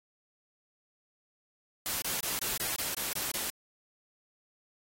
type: noise bursts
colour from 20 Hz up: white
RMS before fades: -33 dBFS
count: 9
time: 1.86-3.5 s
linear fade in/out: 0 ms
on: 160 ms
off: 25 ms
effects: AAC 48 kbps